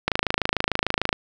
click train, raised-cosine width 0.3 ms, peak -4 dBFS, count 29, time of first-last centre 0.08-1.129 s, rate 26.7 Hz, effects none

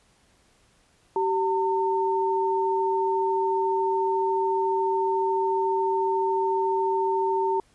sine tone pair together, 384.6 / 907 Hz, G4 / A#5, -33 / -48 cents, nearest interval octave + minor third, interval 1485 cents, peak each -24 dBFS, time 1.16-7.6 s, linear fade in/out 2 ms, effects pink hiss -62 dBFS RMS until 7.74 s + resampled to 24000 Hz

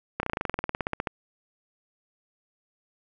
slowing click train, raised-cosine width 0.5 ms, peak -12 dBFS, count 19, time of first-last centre 0.2-1.072 s, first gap 31 ms, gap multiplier 1.05, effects none

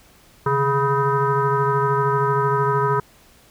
sine tone with frequency modulation, 698.5 Hz, F5, in tune, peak -16 dBFS, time 0.46-3 s, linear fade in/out 5 ms, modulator 282 Hz, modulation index 2.3, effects pink hiss -52 dBFS RMS until 3.5 s

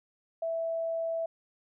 sine tone, 659 Hz, E5, 1 cent flat, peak -29 dBFS, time 0.42-1.26 s, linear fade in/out 5 ms, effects none

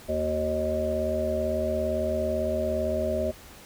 harmonic tone with a mistuned harmonic, 77.8 Hz, D#2, in tune, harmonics 1 / 3 / 5 / 7 / 8, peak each -33 / -33 / -33 / -32 / -27 dBFS, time 0.08-3.32 s, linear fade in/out 20 ms, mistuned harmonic 5, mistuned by -55 cents, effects pink hiss -48 dBFS RMS until 3.65 s

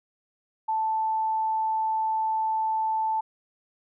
sine tone, 880 Hz, A5, in tune, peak -23 dBFS, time 0.68-3.21 s, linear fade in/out 10 ms, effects none

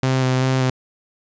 sawtooth tone with vibrato, 130 Hz, C3, 11 cents flat, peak -12 dBFS, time 0.03-0.7 s, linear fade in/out 2 ms, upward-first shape square, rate 2.6 Hz, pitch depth 13 cents each way, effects resampled to 16000 Hz

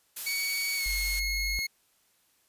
blue noise, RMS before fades -35 dBFS, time 0.16-1.2 s, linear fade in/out 10 ms
25% pulse tone with pitch glide, 2244 to 2166 Hz, C#7 to C#7, +21 to -41 cents, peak -25 dBFS, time 0.26-1.67 s, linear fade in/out 10 ms, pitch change -62 cents, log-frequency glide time 0.76-0.86 s
sine tone, 48.27 Hz, G1, 26 cents flat, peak -32 dBFS, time 0.86-1.59 s, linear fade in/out 0 ms
effects white hiss -68 dBFS RMS until 2.48 s + resampled to 32000 Hz

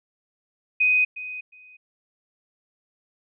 sine tone with echo, 2501 Hz, D#7, 8 cents sharp, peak -16 dBFS, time 0.8-1.05 s, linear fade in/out 10 ms, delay 360 ms, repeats 2, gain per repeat -15 dB, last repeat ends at 1.77 s, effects none

